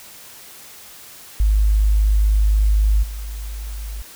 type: tone with level steps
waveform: sine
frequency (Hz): 51.91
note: G#1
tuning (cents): 0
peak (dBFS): -12 / -26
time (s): 1.4-4.02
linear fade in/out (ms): 0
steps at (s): 3.02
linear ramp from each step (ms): 20
effects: white hiss -41 dBFS RMS until 4.15 s